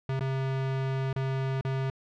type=tone with dropouts; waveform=square; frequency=133.5 Hz; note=C3; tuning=35 cents sharp; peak=-28 dBFS; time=0.09-1.9 s; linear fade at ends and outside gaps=2 ms; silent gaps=0.195-0.207 / 1.129-1.161 / 1.611-1.649 s; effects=low-pass 3000 Hz 12 dB/octave